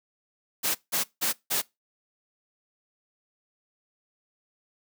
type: noise bursts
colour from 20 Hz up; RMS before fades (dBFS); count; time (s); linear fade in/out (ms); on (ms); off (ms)
white; -26; 4; 0.63-1.62; 20; 120; 170
effects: noise-tail reverb RT60 0.2 s tail -22 dB re dry + high-pass 150 Hz 12 dB/octave